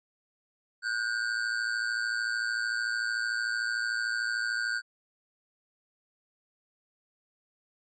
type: ring-modulated tone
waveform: square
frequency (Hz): 1513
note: F#6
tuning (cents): +38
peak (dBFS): -26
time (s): 0.82-4.82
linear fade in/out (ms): 50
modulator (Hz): 56.7
effects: resampled to 16000 Hz